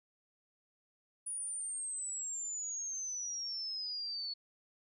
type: exponential sweep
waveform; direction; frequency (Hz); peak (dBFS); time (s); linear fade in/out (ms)
sine; down; 9780 to 4400; -37; 1.26-4.34; 10
effects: none